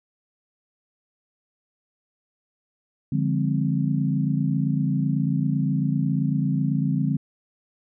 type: chord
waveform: sine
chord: D half-diminished seventh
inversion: none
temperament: equal with one note detuned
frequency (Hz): 146.83 / 174.61 / 204.9 / 261.6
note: D3 / F3 / Ab3 / C4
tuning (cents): 0 / 0 / -23 / 0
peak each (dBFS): -23 / -27 / -27 / -27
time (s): 3.12-7.17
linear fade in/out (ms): 5
effects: none